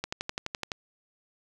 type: click train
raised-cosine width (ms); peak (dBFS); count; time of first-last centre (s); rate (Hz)
0.2; -14; 9; 0.04-0.718; 11.8
effects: none